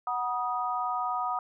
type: chord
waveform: sine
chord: B major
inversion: second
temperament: equal with one note detuned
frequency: 740 / 964.1 / 1244.5 Hz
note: F#5 / B5 / D#6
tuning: 0 / -42 / 0 cents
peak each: -32 / -33 / -31 dBFS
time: 0.07-1.39 s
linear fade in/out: 2 ms
effects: none

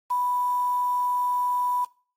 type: tone with quantisation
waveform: sine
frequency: 987 Hz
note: B5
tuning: 1 cent flat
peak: -22 dBFS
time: 0.1-1.85 s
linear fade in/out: 10 ms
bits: 7
effects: noise-tail reverb RT60 0.4 s tail -21 dB re dry + AAC 48 kbps

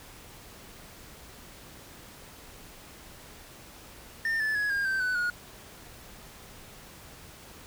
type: tone with pitch steps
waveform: triangle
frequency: 1808 / 1741.4 / 1677.2 / 1615.4 / 1555.9 / 1498.5 / 1443.3 Hz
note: A6 / A6 / G#6 / G#6 / G6 / F#6 / F#6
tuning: +47 / -18 / +17 / -48 / -13 / +22 / -43 cents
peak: -24 dBFS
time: 4.25-5.3 s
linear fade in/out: 2 ms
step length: 150 ms
effects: pink hiss -49 dBFS RMS until 7.66 s

